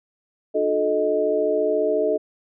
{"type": "tone cluster", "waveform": "sine", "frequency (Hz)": [301, 359.7, 433.9, 624], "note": ["D4", "F#4", "A4", "D#5"], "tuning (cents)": [43, -49, -24, 5], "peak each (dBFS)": [-28, -29, -21, -22], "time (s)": [0.54, 2.18], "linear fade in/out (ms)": 20, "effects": []}